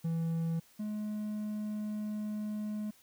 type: tone pair in turn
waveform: triangle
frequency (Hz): 164.81 / 211.5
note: E3 / G#3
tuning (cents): 0 / +32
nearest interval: major third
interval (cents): 432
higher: second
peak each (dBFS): -28 / -32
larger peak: first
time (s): 0.04-0.6 / 0.79-2.91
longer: second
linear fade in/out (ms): 10
effects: white hiss -63 dBFS RMS until 3.02 s